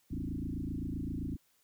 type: tone with frequency modulation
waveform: sine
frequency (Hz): 171.2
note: F3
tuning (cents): -34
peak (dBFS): -34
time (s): 0.1-1.37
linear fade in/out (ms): 20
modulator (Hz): 27.7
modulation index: 4.8
effects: white hiss -71 dBFS RMS until 1.63 s